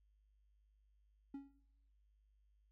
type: tone with exponential decay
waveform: triangle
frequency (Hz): 277.2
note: C#4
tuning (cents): 0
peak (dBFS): -40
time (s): 1.34-1.6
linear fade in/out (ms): 5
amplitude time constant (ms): 55
effects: noise-tail reverb RT60 0.8 s tail -20 dB re dry + added 51 Hz sine -70 dBFS peak until 2.71 s